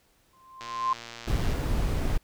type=tone with exponential growth; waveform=sine; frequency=1046.5 Hz; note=C6; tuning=in tune; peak=-20 dBFS; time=0.33-0.93 s; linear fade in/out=2 ms; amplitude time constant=130 ms
type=click train; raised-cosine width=0.2 ms; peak=-23 dBFS; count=109; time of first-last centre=0.61-1.533 s; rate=117 Hz
type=noise; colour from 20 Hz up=brown; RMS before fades=-26 dBFS; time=1.27-2.18 s; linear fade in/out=10 ms
effects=pink hiss -65 dBFS RMS until 2.23 s